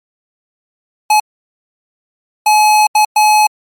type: tone bursts at uneven times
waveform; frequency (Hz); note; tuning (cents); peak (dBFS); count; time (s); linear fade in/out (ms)
square; 850; G#5; +40; -7; 4; 1.1-1.2 / 2.46-2.87 / 2.95-3.05 / 3.16-3.47; 5
effects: MP3 64 kbps